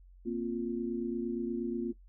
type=chord; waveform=sine; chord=Bb suspended second; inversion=none; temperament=equal; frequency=233.1 / 261.6 / 349.2 Hz; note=Bb3 / C4 / F4; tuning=0 / 0 / 0 cents; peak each=-35 / -38 / -35 dBFS; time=0.25-1.93 s; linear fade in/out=20 ms; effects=noise-tail reverb RT60 0.1 s tail -17 dB re dry + added 45 Hz sine -53 dBFS peak until 2.08 s